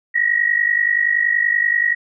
sine tone pair together, 1876.5 / 1927 Hz, A#6 / B6, +11 / -43 cents, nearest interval unison, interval 46 cents, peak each -17 dBFS, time 0.14-1.95 s, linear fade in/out 20 ms, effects none

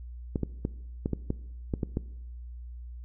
clicks, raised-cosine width 3 ms, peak -15 dBFS, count 9, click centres 0.358 / 0.433 / 0.651 / 1.059 / 1.133 / 1.304 / 1.738 / 1.832 / 1.971 s, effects noise-tail reverb RT60 0.9 s tail -20 dB re dry + added 60 Hz sine -39 dBFS peak until 3.04 s

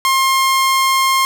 sawtooth tone, 1065 Hz, C6, 30 cents sharp, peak -8 dBFS, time 0.05-1.25 s, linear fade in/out 0 ms, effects none

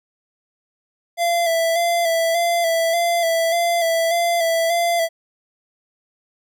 square tone with vibrato, 674 Hz, E5, 38 cents sharp, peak -17 dBFS, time 1.17-5.09 s, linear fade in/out 50 ms, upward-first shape square, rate 1.7 Hz, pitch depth 32 cents each way, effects none

